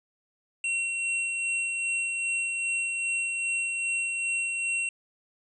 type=tone with tremolo; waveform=square; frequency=2730 Hz; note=F7; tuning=40 cents flat; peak=-26 dBFS; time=0.64-4.89 s; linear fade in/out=2 ms; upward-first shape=sine; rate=2.5 Hz; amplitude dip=30%; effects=resampled to 22050 Hz + 11-bit